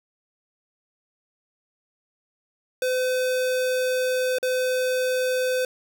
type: tone with dropouts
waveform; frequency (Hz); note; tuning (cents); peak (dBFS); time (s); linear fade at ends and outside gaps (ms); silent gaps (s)
square; 509; C5; -48; -22; 2.82-5.65; 2; 4.385-4.428
effects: none